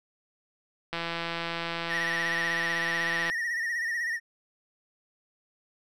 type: click train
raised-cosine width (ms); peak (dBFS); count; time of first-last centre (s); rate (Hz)
0.3; -16; 399; 0.93-3.299; 168
type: tone with vibrato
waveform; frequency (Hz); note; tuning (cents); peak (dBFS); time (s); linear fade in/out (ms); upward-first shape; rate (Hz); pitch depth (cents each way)
triangle; 1864.7; A#6; 0; -26; 1.88-4.2; 50; sine; 16; 71
effects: none